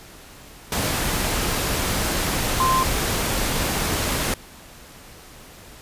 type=tone in noise; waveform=sine; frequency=1043 Hz; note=C6; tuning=6 cents flat; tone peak=-17 dBFS; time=2.6-2.83 s; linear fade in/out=2 ms; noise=pink; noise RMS=-23 dBFS; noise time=0.72-4.34 s; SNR=+3 dB; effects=pink hiss -44 dBFS RMS until 5.81 s + resampled to 32000 Hz